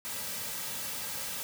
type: noise with comb filter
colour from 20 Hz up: white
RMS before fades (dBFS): -37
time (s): 0.05-1.43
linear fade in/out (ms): 0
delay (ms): 2.8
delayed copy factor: -0.6
effects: none